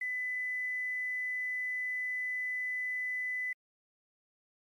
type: tone with quantisation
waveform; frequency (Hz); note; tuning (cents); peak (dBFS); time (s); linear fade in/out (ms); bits
sine; 2002; B6; +23; -32; 0.01-3.53; 5; 10
effects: MP3 64 kbps